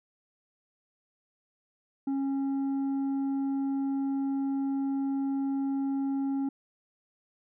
sine tone with tanh clipping, 273.5 Hz, C#4, 23 cents flat, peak -28 dBFS, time 2.07-6.49 s, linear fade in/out 5 ms, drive 5 dB, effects none

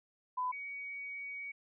sine tone pair in turn, 1003 / 2252 Hz, B5 / C#7, +26 / +27 cents, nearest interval octave + major second, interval 1401 cents, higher second, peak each -32 / -40 dBFS, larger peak first, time 0.37-0.52 / 0.52-1.52 s, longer second, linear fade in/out 10 ms, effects none

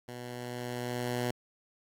10% pulse tone with level ramp, 122.6 Hz, B2, 12 cents flat, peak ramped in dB -33 to -21 dBFS, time 0.08-1.31 s, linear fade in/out 5 ms, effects AAC 64 kbps

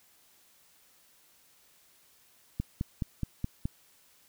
click train, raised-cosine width 5 ms, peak -18 dBFS, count 6, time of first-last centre 2.6-3.655 s, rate 4.74 Hz, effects white hiss -63 dBFS RMS until 4.28 s

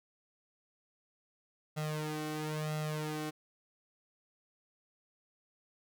sawtooth tone with flanger, 153.5 Hz, D#3, 23 cents flat, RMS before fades -37 dBFS, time 1.76-3.31 s, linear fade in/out 20 ms, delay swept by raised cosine 1.5 to 2.7 ms, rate 1 Hz, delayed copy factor +0.85, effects none

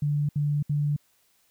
sine tone bursts, 146.5 Hz, D3, 4 cents flat, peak -22 dBFS, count 3, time 0.02-0.964 s, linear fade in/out 5 ms, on 270 ms, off 67 ms, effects white hiss -66 dBFS RMS until 1.5 s

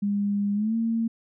sine tone with pitch glide, 202.8 to 227.6 Hz, G#3 to A#3, -41 to -41 cents, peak -22 dBFS, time 0.02-1.08 s, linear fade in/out 10 ms, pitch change +200 cents, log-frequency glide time 0.54-0.75 s, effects none

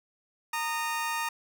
25% pulse tone pair together, 923 / 1232.1 Hz, A#5 / D#6, -17 / -17 cents, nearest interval perfect fourth, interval 500 cents, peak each -27 / -30 dBFS, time 0.53-1.29 s, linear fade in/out 5 ms, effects none

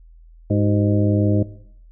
harmonic tone with a mistuned harmonic, 103 Hz, G#2, 14 cents flat, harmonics 1 / 2 / 3 / 4 / 5 / 6, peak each -18 / -22 / -22 / -28 / -28 / -27 dBFS, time 0.5-1.43 s, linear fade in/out 5 ms, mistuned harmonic 4, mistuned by -120 cents, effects noise-tail reverb RT60 0.7 s tail -18 dB re dry + added 41 Hz sine -43 dBFS peak until 1.91 s

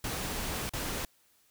pink noise with dropouts, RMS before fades -35 dBFS, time 0.04-1.05 s, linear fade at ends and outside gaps 2 ms, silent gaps 0.694-0.735 s, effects white hiss -67 dBFS RMS until 1.5 s

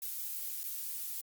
violet noise with dropouts, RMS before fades -39 dBFS, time 0.02-1.21 s, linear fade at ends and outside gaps 2 ms, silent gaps 0.633-0.639 s, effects Opus 48 kbps

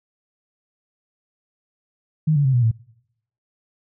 sine tone with pitch steps, 155.56 / 143.48 / 132.33 / 122.05 / 112.57 Hz, D#3 / D3 / C3 / B2 / A2, 0 / -40 / +20 / -20 / +40 cents, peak -14 dBFS, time 2.27-2.715 s, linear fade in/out 10 ms, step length 89 ms, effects noise-tail reverb RT60 0.8 s tail -24 dB re dry

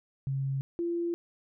sine tone pair in turn, 135.8 / 342.2 Hz, C#3 / F4, -35 / -35 cents, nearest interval octave + major third, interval 1600 cents, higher second, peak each -28 dBFS, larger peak neither, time 0.27-0.61 / 0.79-1.14 s, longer second, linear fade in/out 0 ms, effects none

